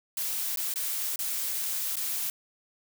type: noise with dropouts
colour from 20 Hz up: blue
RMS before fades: -31 dBFS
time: 0.17-2.3 s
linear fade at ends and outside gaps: 2 ms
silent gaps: 0.56-0.572 / 0.74-0.758 / 1.159-1.19 / 1.957-1.967 s
effects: none